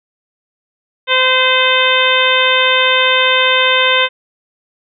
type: harmonic tone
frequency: 515 Hz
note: C5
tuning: 28 cents flat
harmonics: 1 / 2 / 3 / 4 / 5 / 6 / 7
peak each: -17 / -17 / -17 / -17 / -17 / -17 / -17 dBFS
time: 1.07-4.09 s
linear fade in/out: 50 ms
effects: none